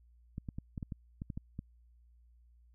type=clicks; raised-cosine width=5 ms; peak=-27 dBFS; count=10; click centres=0.381 / 0.488 / 0.585 / 0.778 / 0.828 / 0.922 / 1.219 / 1.302 / 1.375 / 1.591 s; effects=added 59 Hz sine -60 dBFS peak until 2.74 s